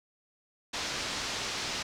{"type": "low-pass noise", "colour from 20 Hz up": "white", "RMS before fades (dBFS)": -35, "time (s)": [0.73, 1.83], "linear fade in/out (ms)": 10, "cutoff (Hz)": 5900, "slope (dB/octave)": 24, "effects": []}